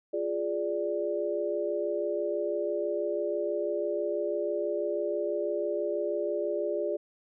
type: chord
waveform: sine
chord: D diminished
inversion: first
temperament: equal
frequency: 349.2 / 415.3 / 587.3 Hz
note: F4 / Ab4 / D5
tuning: 0 / 0 / 0 cents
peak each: -33 / -32 / -31 dBFS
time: 0.13-6.97 s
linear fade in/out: 10 ms
effects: none